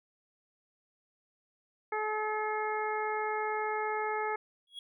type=harmonic tone; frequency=428.8 Hz; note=A4; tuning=45 cents flat; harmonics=1 / 2 / 3 / 4 / 5; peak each=-35 / -34 / -38 / -41 / -40 dBFS; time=1.92-4.36 s; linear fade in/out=5 ms
type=tone with exponential growth; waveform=triangle; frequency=3322 Hz; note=G#7; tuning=in tune; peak=-35 dBFS; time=4.67-4.79 s; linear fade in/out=2 ms; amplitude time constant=26 ms
effects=none